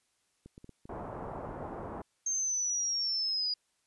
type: clicks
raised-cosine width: 3 ms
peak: -36 dBFS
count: 10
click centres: 0.46 / 0.579 / 0.644 / 0.693 / 0.855 / 1.225 / 1.274 / 1.358 / 1.491 / 1.627 s
type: low-pass noise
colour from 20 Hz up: white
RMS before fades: -41 dBFS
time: 0.89-2.02 s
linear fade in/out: 5 ms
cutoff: 970 Hz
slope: 24 dB/octave
type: linear sweep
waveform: sine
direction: down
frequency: 6390 to 4879 Hz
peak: -29 dBFS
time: 2.26-3.54 s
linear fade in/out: 5 ms
effects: white hiss -75 dBFS RMS until 3.86 s + resampled to 24000 Hz